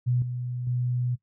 sine tone with level steps, 123.6 Hz, B2, 2 cents sharp, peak -21 / -29 / -24 dBFS, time 0.06-1.16 s, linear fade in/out 20 ms, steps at 0.22 / 0.67 s, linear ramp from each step 2 ms, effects noise-tail reverb RT60 0.1 s tail -17 dB re dry

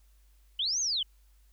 sine linear two-way sweep, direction up then down, 2925 to 6570 to 2925 Hz, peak -27 dBFS, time 0.59-1.03 s, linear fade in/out 5 ms, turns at 0.8 s, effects added 50 Hz sine -58 dBFS peak until 1.52 s + white hiss -71 dBFS RMS until 1.52 s

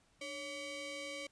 sawtooth ring-modulated tone, 854 Hz, G#5, 48 cents sharp, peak -35 dBFS, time 0.21-1.27 s, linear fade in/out 5 ms, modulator 1410 Hz, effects pink hiss -71 dBFS RMS until 1.31 s + resampled to 22050 Hz

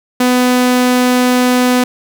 sawtooth tone, 249.7 Hz, B3, 19 cents sharp, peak -5 dBFS, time 0.2-1.84 s, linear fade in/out 5 ms, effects none

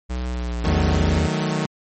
square tone with pitch glide, 62 to 57.51 Hz, B1 to A#1, +7 to -23 cents, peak -24 dBFS, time 0.09-1.21 s, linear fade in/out 20 ms, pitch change -130 cents, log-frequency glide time 0.28-0.77 s
sawtooth chord, D# diminished, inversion none, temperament equal with one note detuned, 155.56 / 185 / 217.6 Hz, D#3 / F#3 / A3, 0 / 0 / -19 cents, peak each -19 / -22 / -23 dBFS, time 0.64-1.66 s, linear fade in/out 5 ms
harmonic tone, 82.41 Hz, E2, in tune, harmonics 1 / 3 / 5 / 7 / 9, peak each -19 / -29 / -33 / -36 / -38 dBFS, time 0.66-1.28 s, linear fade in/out 20 ms
effects MP3 32 kbps

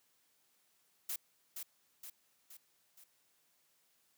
blue noise with echo, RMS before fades -39 dBFS, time 1.09-1.16 s, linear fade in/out 5 ms, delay 470 ms, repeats 4, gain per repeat -5 dB, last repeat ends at 3.04 s, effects white hiss -74 dBFS RMS until 4.17 s + high-pass 100 Hz 12 dB/octave

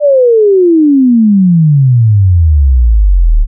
sine exponential sweep, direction down, 602 to 35.21 Hz, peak -3 dBFS, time 0-3.47 s, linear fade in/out 50 ms, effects none

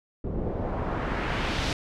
pink noise with low-pass filter sweep, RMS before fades -29 dBFS, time 0.24-1.73 s, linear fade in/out 2 ms, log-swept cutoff 350 to 4900 Hz, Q 1.1, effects none

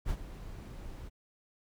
brown noise with ADSR envelope, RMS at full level -31 dBFS, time 0.05-1.1 s, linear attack 49 ms, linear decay 61 ms, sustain -13 dB, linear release 32 ms, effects none

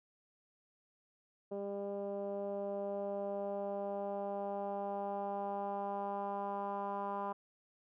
10% pulse tone with low-pass filter sweep, 200.2 Hz, G3, 37 cents sharp, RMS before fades -39 dBFS, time 1.51-7.33 s, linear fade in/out 10 ms, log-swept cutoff 510 to 1000 Hz, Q 3.1, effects none

